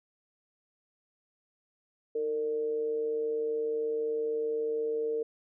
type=tone with amplitude modulation; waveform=sine; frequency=455.8 Hz; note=A#4; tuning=39 cents flat; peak=-26 dBFS; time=2.15-5.23 s; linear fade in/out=5 ms; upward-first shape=sine; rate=144 Hz; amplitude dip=45%; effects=none